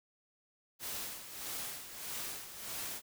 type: noise with tremolo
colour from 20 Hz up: white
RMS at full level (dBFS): -40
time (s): 0.79-3.02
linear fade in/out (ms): 50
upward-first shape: sine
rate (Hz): 1.6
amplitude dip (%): 65
effects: none